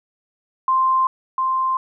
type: tone pair in turn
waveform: sine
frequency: 1046.5 / 1046.5 Hz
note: C6 / C6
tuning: 0 / 0 cents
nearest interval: unison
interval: 0 cents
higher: neither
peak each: -14 / -17 dBFS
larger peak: first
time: 0.68-1.07 / 1.38-1.77 s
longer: neither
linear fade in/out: 2 ms
effects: none